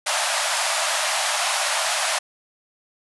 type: band-pass noise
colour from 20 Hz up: pink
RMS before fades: -23 dBFS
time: 0.06-2.19 s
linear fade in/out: 10 ms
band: 590 to 11000 Hz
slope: 96 dB/octave
effects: none